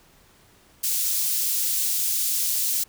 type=high-pass noise; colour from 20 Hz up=white; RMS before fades=-24 dBFS; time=0.83-2.84 s; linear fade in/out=10 ms; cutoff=4900 Hz; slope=12 dB/octave; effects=pink hiss -56 dBFS RMS until 2.88 s